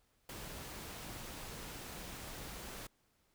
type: noise with ADSR envelope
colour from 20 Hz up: pink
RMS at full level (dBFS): -45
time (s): 0.29-2.87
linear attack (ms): 4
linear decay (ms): 16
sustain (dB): -2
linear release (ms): 5
effects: pink hiss -75 dBFS RMS until 3.34 s